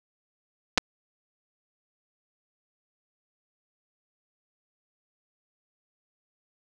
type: clicks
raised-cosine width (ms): 0.2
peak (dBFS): -3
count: 2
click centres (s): 0.776 / 0.78
effects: none